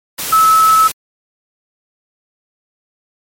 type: tone in noise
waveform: sine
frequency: 1300 Hz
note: E6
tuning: 24 cents flat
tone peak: -6 dBFS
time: 0.32-0.88 s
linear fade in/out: 10 ms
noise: white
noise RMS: -21 dBFS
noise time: 0.18-0.92 s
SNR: +12 dB
effects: MP3 64 kbps